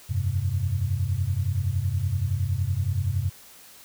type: chord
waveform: sine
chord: F suspended second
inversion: none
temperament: equal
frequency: 87.31 / 98 / 130.81 Hz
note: F2 / G2 / C3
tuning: 0 / 0 / 0 cents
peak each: -28 / -25 / -29 dBFS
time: 0.09-3.3 s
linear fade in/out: 20 ms
effects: white hiss -49 dBFS RMS until 3.84 s